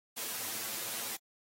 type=noise with comb filter; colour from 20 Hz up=white; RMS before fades=-38 dBFS; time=0.16-1.17 s; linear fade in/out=20 ms; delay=8.9 ms; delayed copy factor=+0.8; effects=high-pass 150 Hz 12 dB/octave + AAC 48 kbps